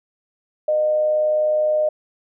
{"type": "tone with amplitude modulation", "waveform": "sine", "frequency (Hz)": 612, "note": "D#5", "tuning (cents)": -29, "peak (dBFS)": -14, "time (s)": [0.68, 1.89], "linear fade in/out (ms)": 5, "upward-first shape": "sine", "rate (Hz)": 119, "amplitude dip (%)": 30, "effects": []}